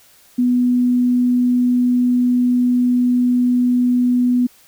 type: tone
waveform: sine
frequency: 246.9 Hz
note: B3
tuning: in tune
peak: -12 dBFS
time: 0.38-4.47 s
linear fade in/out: 10 ms
effects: white hiss -50 dBFS RMS until 4.67 s